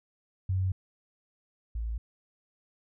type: tone pair in turn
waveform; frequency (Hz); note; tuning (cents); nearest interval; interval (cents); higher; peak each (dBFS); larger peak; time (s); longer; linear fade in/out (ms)
sine; 93.9 / 55.88; F#2 / A1; +26 / +27; major sixth; 899; first; -25 / -30; first; 0.49-0.72 / 1.75-1.98; neither; 5
effects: none